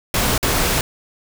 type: noise with dropouts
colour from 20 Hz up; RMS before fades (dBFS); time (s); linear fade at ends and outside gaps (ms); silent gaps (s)
pink; -18; 0.14-0.81; 2; 0.379-0.428
effects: none